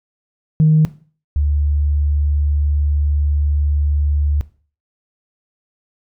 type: tone pair in turn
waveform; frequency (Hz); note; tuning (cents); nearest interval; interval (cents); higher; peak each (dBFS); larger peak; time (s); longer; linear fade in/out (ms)
sine; 155.56 / 73.14; D#3 / D2; 0 / -7; octave + minor second; 1307; first; -7 / -13; first; 0.6-0.85 / 1.36-4.41; second; 0
effects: noise-tail reverb RT60 0.4 s tail -17 dB re dry + tanh soft clip ceiling -4 dBFS